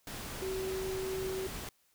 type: tone in noise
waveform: sine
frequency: 379 Hz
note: F#4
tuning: 42 cents sharp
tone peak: -34 dBFS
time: 0.42-1.47 s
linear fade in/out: 2 ms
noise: pink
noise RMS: -42 dBFS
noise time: 0.07-1.69 s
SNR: +5 dB
effects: white hiss -71 dBFS RMS until 1.94 s